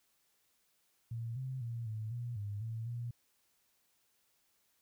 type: tone with pitch steps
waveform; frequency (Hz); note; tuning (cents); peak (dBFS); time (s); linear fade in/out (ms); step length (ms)
sine; 115.6 / 130.6 / 116.9 / 109.1 / 120.1 / 102.4 / 113 / 119.1; A#2 / C3 / A#2 / A2 / B2 / G#2 / A2 / A#2; -14 / -3 / +5 / -14 / -48 / -24 / +47 / +38; -37; 1.11-3.11; 5; 250
effects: white hiss -75 dBFS RMS until 4.81 s